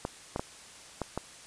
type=clicks; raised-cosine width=1 ms; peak=-17 dBFS; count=5; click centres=0.051 / 0.361 / 0.395 / 1.017 / 1.176 s; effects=white hiss -50 dBFS RMS until 1.46 s + resampled to 22050 Hz